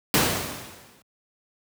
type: noise with exponential decay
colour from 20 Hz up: pink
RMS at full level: -17 dBFS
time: 0.14-1.02 s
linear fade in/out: 1 ms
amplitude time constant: 190 ms
effects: high-pass 100 Hz 12 dB/octave